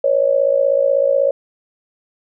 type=tone with amplitude modulation; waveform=sine; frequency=554.4 Hz; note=C#5; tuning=in tune; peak=-8 dBFS; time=0.04-1.31 s; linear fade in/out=5 ms; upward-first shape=sine; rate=56.2 Hz; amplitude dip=85%; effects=none